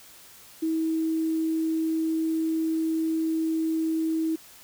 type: tone with quantisation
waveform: sine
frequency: 321.4 Hz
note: E4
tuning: 44 cents flat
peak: -23 dBFS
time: 0.62-4.36 s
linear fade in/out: 10 ms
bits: 8
effects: white hiss -50 dBFS RMS until 4.63 s